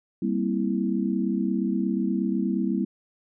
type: chord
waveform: sine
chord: C dominant seventh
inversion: second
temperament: equal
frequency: 196 / 233.1 / 261.6 / 329.6 Hz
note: G3 / Bb3 / C4 / E4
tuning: 0 / 0 / 0 / 0 cents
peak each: -26 / -28 / -30 / -29 dBFS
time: 0.22-2.85 s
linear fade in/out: 5 ms
effects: none